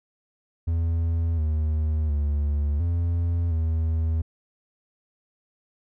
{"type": "tone with pitch steps", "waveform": "triangle", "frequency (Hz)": [83, 77.5, 72.9, 85.3, 80.7], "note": ["E2", "D#2", "D2", "F2", "E2"], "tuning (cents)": [12, -6, -12, -40, -36], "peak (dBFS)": -19, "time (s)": [0.67, 4.22], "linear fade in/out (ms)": 10, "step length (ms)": 710, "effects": []}